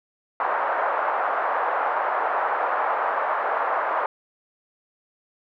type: band-pass noise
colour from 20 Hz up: pink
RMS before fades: -24 dBFS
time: 0.4-4.06 s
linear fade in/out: 2 ms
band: 640 to 1400 Hz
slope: 24 dB/octave
effects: none